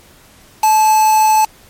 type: tone with quantisation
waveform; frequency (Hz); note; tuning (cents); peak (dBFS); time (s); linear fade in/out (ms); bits
triangle; 867; A5; -26; -6; 0.63-1.45; 5; 3
effects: pink hiss -45 dBFS RMS until 1.69 s + MP3 64 kbps